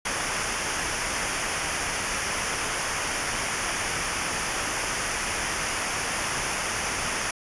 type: noise with comb filter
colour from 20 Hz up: pink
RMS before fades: -28 dBFS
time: 0.05-7.31 s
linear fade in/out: 5 ms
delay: 0.25 ms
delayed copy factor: -0.7
effects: resampled to 24000 Hz